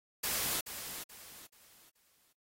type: noise with echo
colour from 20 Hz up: white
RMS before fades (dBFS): -34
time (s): 0.23-0.61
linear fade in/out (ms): 10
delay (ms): 430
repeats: 4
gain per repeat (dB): -9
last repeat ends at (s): 2.33
effects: AAC 48 kbps